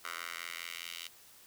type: tone with high-pass filter sweep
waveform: 10% pulse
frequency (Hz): 84.8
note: E2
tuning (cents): +50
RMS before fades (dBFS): -43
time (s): 0.04-1.08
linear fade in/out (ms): 10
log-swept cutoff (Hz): 1400 to 3000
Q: 1.9
effects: white hiss -58 dBFS RMS until 1.46 s